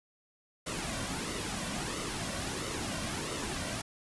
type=noise with flanger; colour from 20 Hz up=pink; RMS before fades=-36 dBFS; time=0.66-3.82 s; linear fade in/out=10 ms; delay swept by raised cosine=1.2 to 2.4 ms; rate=1.5 Hz; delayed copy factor=-0.55; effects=resampled to 24000 Hz